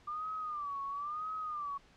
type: tone with vibrato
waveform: sine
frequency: 1188 Hz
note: D6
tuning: 20 cents sharp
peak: -36 dBFS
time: 0.07-1.78 s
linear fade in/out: 10 ms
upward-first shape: sine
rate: 0.99 Hz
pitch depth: 120 cents each way
effects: pink hiss -63 dBFS RMS until 1.96 s + low-pass 5000 Hz 12 dB/octave